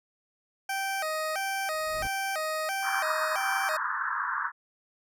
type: tone with vibrato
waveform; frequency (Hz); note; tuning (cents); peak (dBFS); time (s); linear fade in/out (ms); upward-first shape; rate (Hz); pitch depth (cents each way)
20% pulse; 698.5; F5; 0; -24; 0.69-3.77; 5; square; 1.5; 190
type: noise with exponential growth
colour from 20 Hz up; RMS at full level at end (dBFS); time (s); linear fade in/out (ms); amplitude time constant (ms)
brown; -33; 1.7-2.07; 1; 80
type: band-pass noise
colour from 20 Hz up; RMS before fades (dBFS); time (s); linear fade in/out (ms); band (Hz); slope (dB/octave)
white; -31; 2.82-4.52; 50; 940 to 1700; 96
effects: none